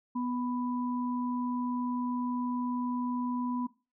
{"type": "tone pair together", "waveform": "sine", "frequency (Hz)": [246.9, 990.7], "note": ["B3", "B5"], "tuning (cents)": [0, 5], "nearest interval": "2 octaves", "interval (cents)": 2405, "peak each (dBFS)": [-30, -37], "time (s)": [0.15, 3.67], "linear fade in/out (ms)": 10, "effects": ["noise-tail reverb RT60 0.3 s tail -18 dB re dry"]}